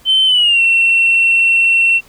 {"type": "tone with pitch glide", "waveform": "sine", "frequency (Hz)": [3080, 2712], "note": ["G7", "E7"], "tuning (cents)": [-31, 49], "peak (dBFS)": -7, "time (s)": [0.05, 2.01], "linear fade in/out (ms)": 50, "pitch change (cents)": -220, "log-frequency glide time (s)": [0.26, 0.61], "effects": ["tanh soft clip ceiling -4 dBFS", "pink hiss -46 dBFS RMS until 2.08 s"]}